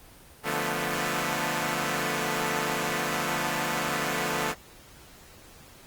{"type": "chord", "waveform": "5% pulse", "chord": "B half-diminished seventh", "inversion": "first", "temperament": "equal", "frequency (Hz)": [146.83, 174.61, 220, 246.9], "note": ["D3", "F3", "A3", "B3"], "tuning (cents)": [0, 0, 0, 0], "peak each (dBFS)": -21, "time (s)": [0.43, 4.55], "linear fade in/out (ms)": 50, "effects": ["pink hiss -51 dBFS RMS until 5.86 s", "Opus 24 kbps"]}